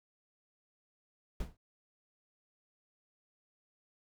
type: noise with exponential decay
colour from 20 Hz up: brown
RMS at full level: -32 dBFS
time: 1.4-1.57 s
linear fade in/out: 5 ms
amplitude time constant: 36 ms
effects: none